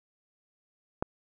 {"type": "click", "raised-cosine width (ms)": 1, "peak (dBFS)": -14, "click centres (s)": 1.025, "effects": []}